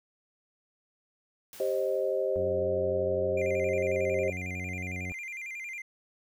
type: noise with exponential decay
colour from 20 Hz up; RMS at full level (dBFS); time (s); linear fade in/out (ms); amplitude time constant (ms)
white; -46; 1.53-2.68; 1; 250
type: chord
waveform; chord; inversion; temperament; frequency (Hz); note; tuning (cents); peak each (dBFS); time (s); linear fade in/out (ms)
sine; C minor; second; equal with one note detuned; 392 / 529.9 / 622.3; G4 / C5 / Eb5; 0 / +22 / 0; -31 / -29 / -32; 1.6-4.3; 2
type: harmonic tone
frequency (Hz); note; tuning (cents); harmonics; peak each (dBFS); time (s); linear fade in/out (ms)
91.3; F#2; -23; 1 / 2 / 3 / 4 / 5 / 6 / 7 / 8; -37 / -41 / -45 / -50 / -54 / -52 / -56 / -52; 2.36-5.12; 0
type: tone with vibrato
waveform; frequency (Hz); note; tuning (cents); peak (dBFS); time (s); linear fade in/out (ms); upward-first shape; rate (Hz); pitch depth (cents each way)
triangle; 2231; C#7; +11; -35; 3.37-5.82; 5; square; 11; 120
effects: none